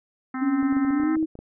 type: harmonic tone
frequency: 260.1 Hz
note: C4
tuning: 10 cents flat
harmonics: 1 / 3 / 4 / 5 / 6 / 7 / 8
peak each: -28 / -38 / -40 / -36 / -43 / -41 / -45 dBFS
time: 0.34-1.16 s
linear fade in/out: 5 ms
type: tone with pitch glide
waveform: sine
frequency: 277.2 to 316.6 Hz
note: C#4 to D#4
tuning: 0 to +30 cents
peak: -20 dBFS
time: 0.41-1.26 s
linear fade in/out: 20 ms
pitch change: +230 cents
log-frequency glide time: 0.89-1.12 s
type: clicks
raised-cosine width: 2 ms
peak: -27 dBFS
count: 11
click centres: 0.628 / 0.726 / 0.768 / 0.849 / 0.906 / 1 / 1.035 / 1.169 / 1.228 / 1.354 / 1.39 s
effects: none